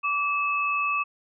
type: tone pair together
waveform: sine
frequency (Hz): 1158 / 2600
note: D6 / E7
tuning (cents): -25 / -24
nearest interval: octave + major second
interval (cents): 1401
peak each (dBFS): -25 / -26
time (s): 0.03-1.04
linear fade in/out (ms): 20
effects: none